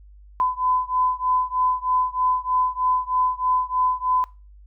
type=beating tone pair; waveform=sine; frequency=1009 / 1012.2 Hz; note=B5 / B5; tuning=+37 / +42 cents; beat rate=3.2 Hz; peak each=-22 / -23 dBFS; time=0.4-4.24 s; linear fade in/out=0 ms; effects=noise-tail reverb RT60 0.3 s tail -21 dB re dry + added 50 Hz sine -44 dBFS peak until 4.66 s